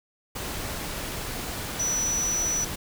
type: tone in noise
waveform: sine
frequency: 5920 Hz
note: F#8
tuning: in tune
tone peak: -24 dBFS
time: 1.79-2.65 s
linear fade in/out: 10 ms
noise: pink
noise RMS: -33 dBFS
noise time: 0.35-2.76 s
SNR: +6 dB
effects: none